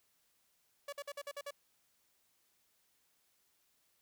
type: tone bursts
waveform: sawtooth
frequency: 570 Hz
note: C#5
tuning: 48 cents sharp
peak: -37 dBFS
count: 7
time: 0.88-1.508 s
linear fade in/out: 5 ms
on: 46 ms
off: 51 ms
effects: white hiss -75 dBFS RMS until 4.01 s